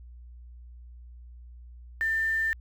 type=tone with quantisation; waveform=sine; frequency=1791 Hz; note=A6; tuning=30 cents sharp; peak=-24 dBFS; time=2.01-2.53 s; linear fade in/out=0 ms; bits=8; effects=added 60 Hz sine -44 dBFS peak until 2.6 s